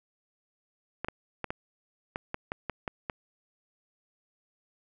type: clicks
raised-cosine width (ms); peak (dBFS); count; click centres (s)
0.5; -17; 10; 1.046 / 1.085 / 1.443 / 1.505 / 2.159 / 2.344 / 2.519 / 2.697 / 2.878 / 3.098
effects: none